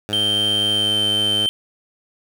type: tone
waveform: 10% pulse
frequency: 103.83 Hz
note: G#2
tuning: in tune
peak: -18 dBFS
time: 0.09-1.46 s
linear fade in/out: 0 ms
type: tone with pitch glide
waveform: triangle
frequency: 3136 to 3107 Hz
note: G7 to G7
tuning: 0 to -16 cents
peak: -15 dBFS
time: 0.13-1.49 s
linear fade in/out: 0 ms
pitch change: -16 cents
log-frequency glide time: 0.68-0.95 s
effects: none